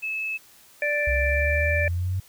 sine tone, 2602 Hz, E7, 23 cents flat, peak -26 dBFS, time 0.02-0.38 s, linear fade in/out 20 ms
harmonic tone, 587.3 Hz, D5, in tune, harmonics 1 / 3 / 4, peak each -26 / -26 / -26 dBFS, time 0.82-1.88 s, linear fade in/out 2 ms
sine exponential sweep, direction up, 64.1 to 95.5 Hz, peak -23 dBFS, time 1.07-2.2 s, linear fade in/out 5 ms
effects white hiss -53 dBFS RMS until 2.28 s

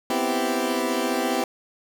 20% pulse chord, C major seventh, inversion third, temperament equal, 246.9 / 261.6 / 329.6 / 392 Hz, B3 / C4 / E4 / G4, 0 / 0 / 0 / 0 cents, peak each -23 dBFS, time 0.1-1.44 s, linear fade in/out 2 ms, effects none

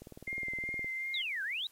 click train, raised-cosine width 2 ms, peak -33 dBFS, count 17, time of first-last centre 0.02-0.845 s, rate 19.4 Hz
sine tone with vibrato, 2100 Hz, C7, 6 cents sharp, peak -34 dBFS, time 0.27-1.22 s, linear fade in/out 5 ms, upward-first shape sine, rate 2.7 Hz, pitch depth 20 cents each way
sine exponential two-way sweep, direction down then up, 3978 to 1512 to 3978 Hz, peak -33 dBFS, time 1.14-1.67 s, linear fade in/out 2 ms, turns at 1.43 s
effects white hiss -63 dBFS RMS until 1.71 s + MP3 64 kbps

